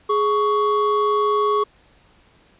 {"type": "tone pair together", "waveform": "triangle", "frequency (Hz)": [417.7, 1115], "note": ["G#4", "C#6"], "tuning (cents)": [10, 10], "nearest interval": "octave + perfect fourth", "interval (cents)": 1700, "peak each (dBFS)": -17, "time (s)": [0.09, 1.64], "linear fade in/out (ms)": 10, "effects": ["pink hiss -55 dBFS RMS until 2.59 s", "resampled to 8000 Hz"]}